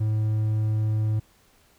triangle tone, 108.1 Hz, A2, 30 cents flat, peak -19 dBFS, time 0-1.2 s, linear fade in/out 10 ms, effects pink hiss -60 dBFS RMS until 1.78 s

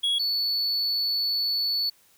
triangle tone pair in turn, 3331 / 4446 Hz, G#7 / C#8, +4 / +4 cents, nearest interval perfect fourth, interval 500 cents, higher second, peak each -20 / -22 dBFS, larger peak first, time 0.03-0.19 / 0.19-1.9 s, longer second, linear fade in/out 10 ms, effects white hiss -60 dBFS RMS until 2.17 s

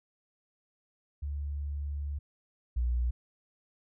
sine tone pair in turn, 72 / 60.54 Hz, D2 / B1, -34 / -34 cents, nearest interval minor third, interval 300 cents, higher first, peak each -32 / -26 dBFS, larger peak second, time 1.22-2.19 / 2.76-3.11 s, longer first, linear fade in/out 10 ms, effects none

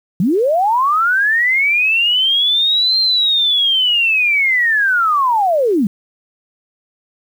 sine linear two-way sweep, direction up then down, 156.6 to 4186 to 181.7 Hz, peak -11 dBFS, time 0.2-5.87 s, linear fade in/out 2 ms, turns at 2.99 s, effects 7-bit

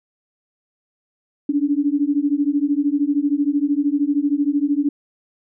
sine beating tone pair, 281.7 / 294.7 Hz, C#4 / D4, +28 / +6 cents, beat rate 13 Hz, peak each -19 / -19 dBFS, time 1.49-4.89 s, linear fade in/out 5 ms, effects none

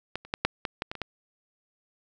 clicks, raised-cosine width 0.3 ms, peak -15 / -30 / -11 / -6 / -13 / -13 / -18 / -23 / -15 dBFS, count 9, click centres 0.156 / 0.25 / 0.339 / 0.45 / 0.652 / 0.821 / 0.915 / 0.953 / 1.017 s, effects none

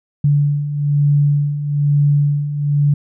sine beating tone pair, 144 / 145.1 Hz, D3 / D3, -34 / -21 cents, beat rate 1.1 Hz, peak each -19 / -13 dBFS, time 0.24-2.94 s, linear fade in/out 5 ms, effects none

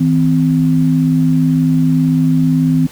sine tone pair together, 160 / 258.1 Hz, D#3 / C4, +49 / -23 cents, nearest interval minor sixth, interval 828 cents, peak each -12 dBFS, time 0-2.87 s, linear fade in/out 10 ms, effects pink hiss -38 dBFS RMS until 2.91 s

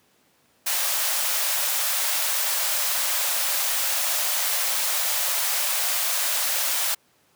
white high-pass noise, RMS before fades -24 dBFS, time 0.66-6.95 s, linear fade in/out 10 ms, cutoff 520 Hz, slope 96 dB/octave, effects pink hiss -62 dBFS RMS until 7.35 s + high-pass 150 Hz 12 dB/octave

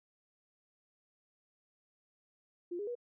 sine tone with pitch steps, 349.5 / 410.9 / 483 Hz, F4 / G#4 / B4, +1 / -18 / -39 cents, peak -36 dBFS, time 2.71-2.953 s, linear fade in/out 10 ms, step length 81 ms, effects none

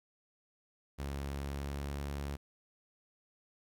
sawtooth tone with pitch glide, 69.8 to 70.77 Hz, C#2 to C#2, +13 to +36 cents, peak -33 dBFS, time 0.98-2.37 s, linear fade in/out 20 ms, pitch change +23 cents, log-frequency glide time 1.24-2.07 s, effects 12-bit

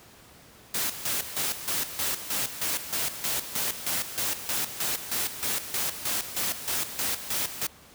white noise with tremolo, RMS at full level -28 dBFS, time 0.74-7.67 s, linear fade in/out 5 ms, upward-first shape square, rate 3.2 Hz, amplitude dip 70%, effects pink hiss -52 dBFS RMS until 7.94 s + high-pass 60 Hz 12 dB/octave

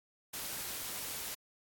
white noise with amplitude modulation, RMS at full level -39 dBFS, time 0.33-1.35 s, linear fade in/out 10 ms, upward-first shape sine, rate 247 Hz, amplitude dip 30%, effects AAC 64 kbps

